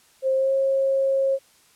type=tone with pitch glide; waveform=sine; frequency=529 to 540.1 Hz; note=C5 to C#5; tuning=+19 to -45 cents; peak=-18 dBFS; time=0.22-1.39 s; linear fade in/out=50 ms; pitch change=+36 cents; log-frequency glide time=0.35-0.53 s; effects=white hiss -57 dBFS RMS until 1.75 s + low-pass 11000 Hz 12 dB/octave